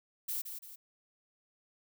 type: noise with echo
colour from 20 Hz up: violet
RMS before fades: -36 dBFS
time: 0.28-0.42 s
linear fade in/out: 10 ms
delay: 170 ms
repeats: 2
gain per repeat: -7 dB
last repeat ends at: 0.76 s
effects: none